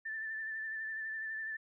sine tone with vibrato, 1767 Hz, A6, 7 cents sharp, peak -37 dBFS, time 0.05-1.57 s, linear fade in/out 10 ms, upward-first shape sine, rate 12 Hz, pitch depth 27 cents each way, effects none

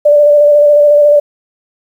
sine tone with vibrato, 587.3 Hz, D5, in tune, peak -3 dBFS, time 0.05-1.2 s, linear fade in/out 10 ms, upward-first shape square, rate 14 Hz, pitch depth 18 cents each way, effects 7-bit

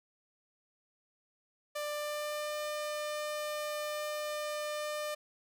sawtooth tone with pitch glide, 593 to 600.2 Hz, D5 to D5, +17 to +38 cents, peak -31 dBFS, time 1.75-5.15 s, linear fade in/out 10 ms, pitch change +21 cents, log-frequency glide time 1.93-2.58 s, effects none

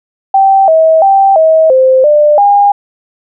sine tone with pitch steps, 778 / 642 / 782 / 639 / 521 / 596 / 810 Hz, G5 / E5 / G5 / D#5 / C5 / D5 / G#5, -13 / -46 / -4 / +46 / -7 / +25 / -43 cents, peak -3 dBFS, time 0.34-2.72 s, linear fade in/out 5 ms, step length 340 ms, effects none

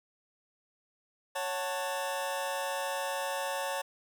sawtooth chord, F# minor, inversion second, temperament just, 555 / 740 / 888 Hz, C#5 / F#5 / A5, +2 / 0 / +16 cents, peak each -31 / -36 / -32 dBFS, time 1.35-3.82 s, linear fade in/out 10 ms, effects none

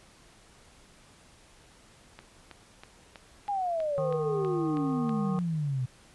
click train, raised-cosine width 0.3 ms, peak -28 dBFS, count 10, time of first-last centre 2.19-5.093 s, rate 3.1 Hz
sine exponential sweep, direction down, 830.6 to 123.47 Hz, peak -27 dBFS, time 3.48-5.86 s, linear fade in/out 10 ms
harmonic tone, 154.2 Hz, D#3, 15 cents flat, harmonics 1 / 3 / 5 / 7 / 8, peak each -33 / -38 / -40 / -41 / -42 dBFS, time 3.98-5.39 s, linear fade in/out 0 ms
effects pink hiss -57 dBFS RMS until 6.14 s + resampled to 24000 Hz

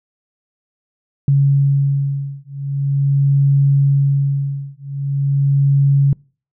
sine beating tone pair, 139.2 / 139.63 Hz, C#3 / C#3, +8 / +13 cents, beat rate 0.43 Hz, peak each -15 dBFS, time 1.28-6.13 s, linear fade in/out 2 ms, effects noise-tail reverb RT60 0.4 s tail -26 dB re dry

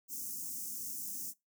white band-stop noise, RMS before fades -41 dBFS, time 0.08-1.34 s, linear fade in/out 50 ms, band 310 to 5700 Hz, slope 48 dB/octave, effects noise-tail reverb RT60 0.2 s tail -22 dB re dry + high-pass 200 Hz 12 dB/octave

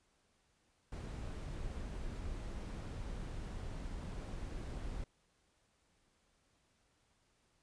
brown noise, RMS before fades -43 dBFS, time 0.92-5.04 s, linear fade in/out 2 ms, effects pink hiss -75 dBFS RMS until 7.62 s + resampled to 22050 Hz

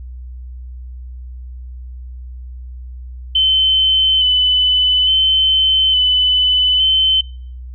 sine tone with vibrato, 3038 Hz, F#7, 45 cents sharp, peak -10 dBFS, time 3.35-7.21 s, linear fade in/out 5 ms, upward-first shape square, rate 0.58 Hz, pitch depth 18 cents each way, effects noise-tail reverb RT60 0.5 s tail -22 dB re dry + added 62 Hz sine -28 dBFS peak until 7.74 s

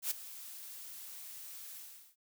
blue noise with ADSR envelope, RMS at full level -32 dBFS, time 0.02-2.16 s, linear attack 90 ms, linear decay 9 ms, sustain -16 dB, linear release 400 ms, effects none

